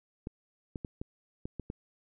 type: clicks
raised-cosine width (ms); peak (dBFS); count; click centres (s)
3; -24; 7; 0.271 / 0.758 / 0.848 / 1.015 / 1.455 / 1.597 / 1.701
effects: none